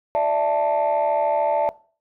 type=chord; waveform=sine; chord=D suspended second; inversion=none; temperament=just; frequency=587.3 / 660.7 / 881 Hz; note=D5 / E5 / A5; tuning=0 / +4 / +2 cents; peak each=-20 dBFS; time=0.15-1.69 s; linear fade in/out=0 ms; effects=noise-tail reverb RT60 0.4 s tail -21 dB re dry + tanh soft clip ceiling -13 dBFS